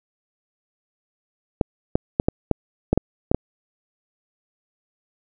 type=clicks; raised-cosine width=2 ms; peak=-3 dBFS; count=9; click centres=1.612 / 1.955 / 2.199 / 2.285 / 2.513 / 2.93 / 2.976 / 3.315 / 3.346 s; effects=none